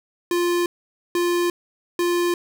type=tone bursts; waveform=square; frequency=349.2 Hz; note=F4; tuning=in tune; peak=-19 dBFS; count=3; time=0.31-2.34 s; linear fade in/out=2 ms; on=350 ms; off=490 ms; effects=none